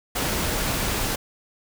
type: noise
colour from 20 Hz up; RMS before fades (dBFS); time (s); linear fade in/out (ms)
pink; -25; 0.15-1.16; 10
effects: none